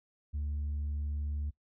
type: tone with tanh clipping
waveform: sine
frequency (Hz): 73.42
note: D2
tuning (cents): 0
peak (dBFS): -33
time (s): 0.33-1.51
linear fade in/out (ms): 20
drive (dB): 2
effects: noise-tail reverb RT60 0.1 s tail -21 dB re dry